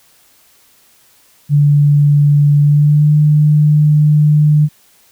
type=tone with pitch glide; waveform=sine; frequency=145.4 to 150.27 Hz; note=D3 to D3; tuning=-17 to +40 cents; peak=-6 dBFS; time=1.49-4.69 s; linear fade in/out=50 ms; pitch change=+57 cents; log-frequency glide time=2.6-3.12 s; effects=white hiss -50 dBFS RMS until 5.11 s